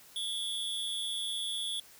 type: tone with amplitude modulation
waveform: square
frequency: 3420 Hz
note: A7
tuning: 50 cents flat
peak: -30 dBFS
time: 0.16-1.8 s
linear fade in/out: 2 ms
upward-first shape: sine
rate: 216 Hz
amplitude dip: 80%
effects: white hiss -56 dBFS RMS until 1.99 s